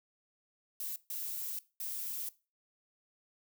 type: noise bursts at uneven times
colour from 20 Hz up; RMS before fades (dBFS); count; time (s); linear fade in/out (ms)
violet; -39; 3; 0.8-0.96 / 1.1-1.59 / 1.8-2.29; 2
effects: noise-tail reverb RT60 0.3 s tail -19 dB re dry